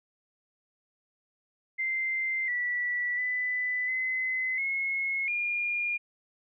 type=tone with pitch steps; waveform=sine; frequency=2084 / 1956 / 1996 / 2038 / 2172 / 2417 Hz; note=C7 / B6 / B6 / C7 / C#7 / D7; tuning=-7 / -17 / +18 / -46 / -36 / +49 cents; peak=-27 dBFS; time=1.78-5.98 s; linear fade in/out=20 ms; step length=700 ms; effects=none